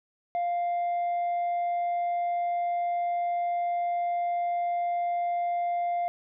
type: tone with tanh clipping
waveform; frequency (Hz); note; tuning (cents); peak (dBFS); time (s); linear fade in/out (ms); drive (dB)
sine; 698.5; F5; 0; -26; 0.35-6.08; 0; 2
effects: none